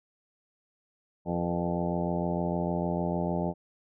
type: harmonic tone with a mistuned harmonic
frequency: 86.6 Hz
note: F2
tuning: 14 cents flat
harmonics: 1 / 2 / 3 / 4 / 5 / 6 / 7 / 8 / 9 / 10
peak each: -39 / -30 / -37 / -36 / -38 / -41 / -35 / -41 / -39 / -40 dBFS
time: 1.25-3.54 s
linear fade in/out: 50 ms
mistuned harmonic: 6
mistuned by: -43 cents
effects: none